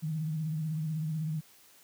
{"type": "tone with vibrato", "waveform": "sine", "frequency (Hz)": 156.6, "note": "D#3", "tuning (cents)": 11, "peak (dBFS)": -30, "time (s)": [0.02, 1.41], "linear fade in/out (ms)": 20, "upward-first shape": "triangle", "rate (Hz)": 16, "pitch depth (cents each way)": 78, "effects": ["white hiss -59 dBFS RMS until 1.83 s", "high-pass 60 Hz 12 dB/octave"]}